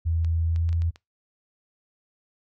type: tone with pitch glide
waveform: sine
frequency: 82.41 to 83.56 Hz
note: E2 to E2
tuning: 0 to +24 cents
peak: -21 dBFS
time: 0.05-0.91 s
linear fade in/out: 20 ms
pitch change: +24 cents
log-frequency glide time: 0.47-0.67 s
type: clicks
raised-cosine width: 0.2 ms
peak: -28 dBFS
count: 6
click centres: 0.247 / 0.561 / 0.691 / 0.729 / 0.82 / 0.959 s
effects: noise-tail reverb RT60 0.2 s tail -23 dB re dry